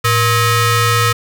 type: ring-modulated tone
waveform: sawtooth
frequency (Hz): 587.3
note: D5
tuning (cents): 0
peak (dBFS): -4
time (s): 0.04-1.13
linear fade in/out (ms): 10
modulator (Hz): 698
effects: none